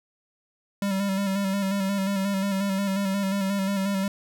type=tone with vibrato; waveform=square; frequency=196 Hz; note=G3; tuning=in tune; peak=-24 dBFS; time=0.82-4.08 s; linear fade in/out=2 ms; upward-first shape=square; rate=5.6 Hz; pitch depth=34 cents each way; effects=none